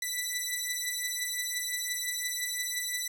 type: beating tone pair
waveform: 10% pulse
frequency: 1975.5 / 1981.3 Hz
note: B6 / B6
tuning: 0 / +5 cents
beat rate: 5.8 Hz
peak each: -25 dBFS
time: 0.02-3.08 s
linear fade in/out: 5 ms
effects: 10-bit